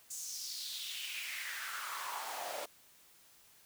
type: noise with high-pass filter sweep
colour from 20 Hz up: pink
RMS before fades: -42 dBFS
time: 0.1-2.66 s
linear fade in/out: 10 ms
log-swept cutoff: 7200 to 570 Hz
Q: 3.9
effects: white hiss -63 dBFS RMS until 3.65 s